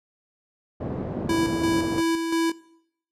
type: band-pass noise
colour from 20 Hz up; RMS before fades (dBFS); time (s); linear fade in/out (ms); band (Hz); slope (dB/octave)
pink; -30; 0.8-2.01; 10; 110 to 510; 12
type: tone with tremolo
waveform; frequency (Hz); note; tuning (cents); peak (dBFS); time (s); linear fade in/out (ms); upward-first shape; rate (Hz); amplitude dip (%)
square; 330; E4; +2; -21; 1.29-2.52; 5; square; 2.9; 45
effects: noise-tail reverb RT60 0.7 s tail -19 dB re dry + low-pass 11000 Hz 12 dB/octave